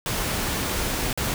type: noise with dropouts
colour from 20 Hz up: pink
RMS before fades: -26 dBFS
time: 0.06-1.34 s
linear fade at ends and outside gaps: 1 ms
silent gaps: 1.129-1.175 s
effects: none